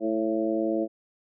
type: harmonic tone with a mistuned harmonic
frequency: 110 Hz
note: A2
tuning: in tune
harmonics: 2 / 3 / 4 / 5 / 6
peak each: -32 / -26 / -34 / -30 / -33 dBFS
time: 0-0.88 s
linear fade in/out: 50 ms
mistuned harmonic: 6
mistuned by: +21 cents
effects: none